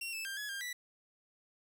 sawtooth tone with pitch steps, 2738 / 2629 / 1590 / 1688 / 1601 / 1964 Hz, F7 / E7 / G6 / G#6 / G6 / B6, -35 / -5 / +24 / +28 / +36 / -10 cents, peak -35 dBFS, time 0.01-0.73 s, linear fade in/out 5 ms, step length 120 ms, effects 11-bit

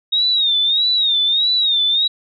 sine tone with vibrato, 3729 Hz, A#7, in tune, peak -13 dBFS, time 0.12-2.08 s, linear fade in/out 10 ms, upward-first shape sine, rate 1.6 Hz, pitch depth 110 cents each way, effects none

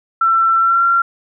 sine tone with pitch glide, 1343 to 1372.8 Hz, E6 to F6, +32 to -30 cents, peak -10 dBFS, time 0.21-1.02 s, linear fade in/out 5 ms, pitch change +38 cents, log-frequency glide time 0.58-0.84 s, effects none

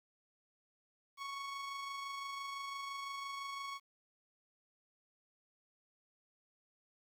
sawtooth tone with amplitude modulation, 1108.7 Hz, C#6, in tune, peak -36 dBFS, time 1.17-3.8 s, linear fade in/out 50 ms, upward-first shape sine, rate 25.9 Hz, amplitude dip 30%, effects low-pass 6000 Hz 12 dB/octave + 11-bit

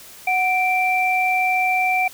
sine tone pair together, 740 / 2349 Hz, F#5 / D7, 0 / 0 cents, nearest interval octave + minor sixth, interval 2000 cents, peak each -19 dBFS, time 0.27-2.08 s, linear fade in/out 5 ms, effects white hiss -42 dBFS RMS until 2.13 s

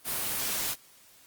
white noise, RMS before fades -31 dBFS, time 0.04-0.76 s, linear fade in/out 50 ms, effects white hiss -57 dBFS RMS until 1.26 s + Opus 32 kbps

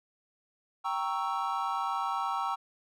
triangle chord, G diminished seventh, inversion none, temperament equal, 784 / 932.3 / 1108.7 / 1318.5 Hz, G5 / Bb5 / Db6 / Fb6, 0 / 0 / 0 / 0 cents, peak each -33 dBFS, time 0.84-2.56 s, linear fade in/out 20 ms, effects none

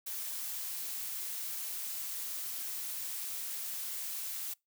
blue noise, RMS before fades -39 dBFS, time 0.06-4.54 s, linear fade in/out 10 ms, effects noise-tail reverb RT60 0.2 s tail -25 dB re dry

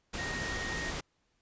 sine tone in noise, 1864.7 Hz, A#6, in tune, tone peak -37 dBFS, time 0.18-0.91 s, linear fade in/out 10 ms, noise pink, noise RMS -37 dBFS, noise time 0.13-1.01 s, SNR -3 dB, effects pink hiss -75 dBFS RMS until 1.41 s + resampled to 16000 Hz

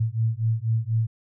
sine beating tone pair, 110.7 / 114.8 Hz, A2 / A#2, +11 / -26 cents, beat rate 4.1 Hz, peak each -24 dBFS, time 0-1.07 s, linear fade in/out 10 ms, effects none

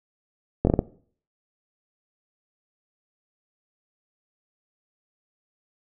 slowing click train, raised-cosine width 2 ms, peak -5 dBFS, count 5, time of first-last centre 0.65-0.791 s, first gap 21 ms, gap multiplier 1.36, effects noise-tail reverb RT60 0.5 s tail -19 dB re dry

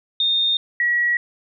sine tone pair in turn, 3659 / 1919.9 Hz, A#7 / B6, -33 / -49 cents, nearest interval major seventh, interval 1116 cents, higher first, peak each -16 dBFS, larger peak neither, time 0.2-0.57 / 0.8-1.17 s, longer neither, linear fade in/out 2 ms, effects none

